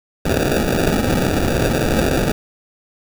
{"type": "noise with sample-and-hold", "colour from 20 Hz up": "white", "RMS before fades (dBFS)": -17, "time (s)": [0.25, 2.32], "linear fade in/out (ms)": 5, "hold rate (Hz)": 1050, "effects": []}